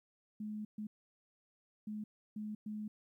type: tone bursts at uneven times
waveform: sine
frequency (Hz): 212.5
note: G#3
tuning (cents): +40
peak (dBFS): -39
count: 5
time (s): 0.4-0.65 / 0.78-0.87 / 1.87-2.04 / 2.36-2.55 / 2.66-2.88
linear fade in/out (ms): 5
effects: 13-bit